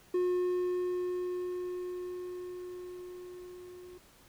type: tone with level ramp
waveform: triangle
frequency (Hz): 360.3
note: F#4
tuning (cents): -46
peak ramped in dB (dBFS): -24 to -45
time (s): 0.14-3.98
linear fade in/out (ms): 5
effects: pink hiss -60 dBFS RMS until 4.28 s